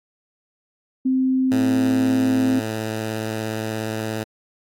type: tone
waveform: sine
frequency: 260.6 Hz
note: C4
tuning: 7 cents flat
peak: -16 dBFS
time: 1.05-2.6 s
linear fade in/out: 10 ms
type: tone with vibrato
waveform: 10% pulse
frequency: 110 Hz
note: A2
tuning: in tune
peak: -16 dBFS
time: 1.51-4.24 s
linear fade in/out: 10 ms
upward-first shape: triangle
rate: 17 Hz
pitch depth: 21 cents each way
effects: AAC 64 kbps